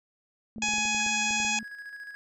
sine tone with vibrato, 220 Hz, A3, in tune, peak -37 dBFS, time 0.56-1.63 s, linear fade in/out 0 ms, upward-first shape sine, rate 4.2 Hz, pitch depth 14 cents each way
clicks, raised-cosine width 2 ms, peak -30 dBFS, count 11, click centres 0.583 / 0.634 / 0.686 / 0.737 / 0.783 / 0.854 / 0.947 / 1.064 / 1.308 / 1.402 / 1.449 s
harmonic tone, 838 Hz, G#5, 15 cents sharp, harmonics 1 / 2 / 3 / 4 / 5 / 6 / 7 / 8 / 9, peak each -33 / -38 / -28 / -35 / -42 / -39 / -39 / -33 / -39 dBFS, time 0.62-1.59 s, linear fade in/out 2 ms
triangle tone with tremolo, 1661.2 Hz, G#6, in tune, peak -36 dBFS, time 1-2.15 s, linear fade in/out 0 ms, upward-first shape square, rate 14 Hz, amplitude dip 45%
effects none

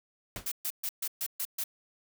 pink noise with exponential decay, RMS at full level -34 dBFS, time 0.36-0.49 s, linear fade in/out 1 ms, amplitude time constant 28 ms
blue noise bursts, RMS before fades -33 dBFS, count 7, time 0.46-1.639 s, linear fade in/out 5 ms, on 57 ms, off 130 ms
effects none

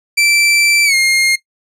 sawtooth tone with pitch glide, 2336 to 2130 Hz, D7 to C7, -10 to +30 cents, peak -6 dBFS, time 0.17-1.36 s, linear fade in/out 10 ms, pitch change -160 cents, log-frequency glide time 0.85-0.95 s, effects noise-tail reverb RT60 0.1 s tail -19 dB re dry + low-pass 11000 Hz 12 dB/octave

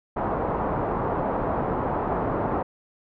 white low-pass noise, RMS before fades -26 dBFS, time 0.16-2.63 s, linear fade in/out 10 ms, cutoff 1000 Hz, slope 24 dB/octave, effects none

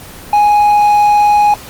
triangle tone, 830.6 Hz, G#5, in tune, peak -4 dBFS, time 0.33-1.54 s, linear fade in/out 2 ms, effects pink hiss -32 dBFS RMS until 1.69 s + Opus 24 kbps

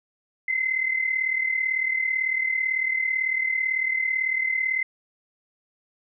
sine tone pair together, 2055 / 2093 Hz, C7 / C7, -32 / 0 cents, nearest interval unison, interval 32 cents, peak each -23 / -28 dBFS, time 0.48-4.83 s, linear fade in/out 5 ms, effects none

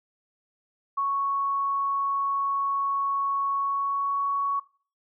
sine tone with pitch glide, 1108.7 to 1117.1 Hz, C#6 to C#6, 0 to +13 cents, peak -23 dBFS, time 0.97-4.6 s, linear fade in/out 10 ms, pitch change +13 cents, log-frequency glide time 3.55-4.21 s, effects noise-tail reverb RT60 0.4 s tail -19 dB re dry

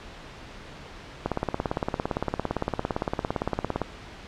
click train, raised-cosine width 1 ms, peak -11 dBFS, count 46, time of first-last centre 1.26-3.817 s, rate 17.6 Hz, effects pink hiss -43 dBFS RMS until 4.27 s + low-pass 4000 Hz 12 dB/octave

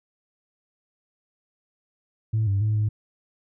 sine tone with pitch steps, 109.9 / 99 / 107.4 / 106.4 Hz, A2 / G2 / A2 / G#2, -2 / +18 / -41 / +42 cents, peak -18 dBFS, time 2.33-2.89 s, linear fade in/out 10 ms, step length 140 ms, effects tanh soft clip ceiling -17 dBFS

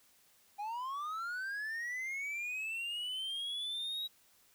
triangle linear sweep, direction up, 798 to 3851 Hz, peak -35 dBFS, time 0.58-4.08 s, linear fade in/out 20 ms, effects white hiss -67 dBFS RMS until 4.54 s

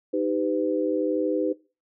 sine chord, Eb augmented, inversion none, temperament equal with one note detuned, 311.1 / 392 / 504.3 Hz, Eb4 / G4 / B4, 0 / 0 / +36 cents, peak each -26 / -28 / -26 dBFS, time 0.13-1.53 s, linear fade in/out 10 ms, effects noise-tail reverb RT60 0.3 s tail -19 dB re dry

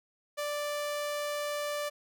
sawtooth tone, 587.3 Hz, D5, in tune, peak -28 dBFS, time 0.37-1.9 s, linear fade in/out 20 ms, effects none

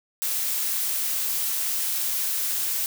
blue noise, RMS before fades -26 dBFS, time 0.22-2.86 s, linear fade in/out 0 ms, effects none

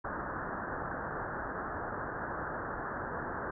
white low-pass noise, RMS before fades -38 dBFS, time 0.04-3.51 s, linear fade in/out 10 ms, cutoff 1700 Hz, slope 96 dB/octave, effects none

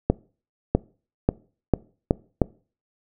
accelerating click train, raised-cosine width 2 ms, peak -3 dBFS, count 6, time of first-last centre 0.1-2.417 s, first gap 650 ms, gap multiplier 0.83, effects noise-tail reverb RT60 0.4 s tail -23 dB re dry

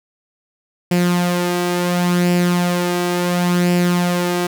sawtooth tone with flanger, 176.7 Hz, F3, 21 cents sharp, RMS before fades -17 dBFS, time 0.91-4.47 s, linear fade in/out 5 ms, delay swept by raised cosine 0.39 to 2.59 ms, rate 0.71 Hz, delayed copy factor +0.5, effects none

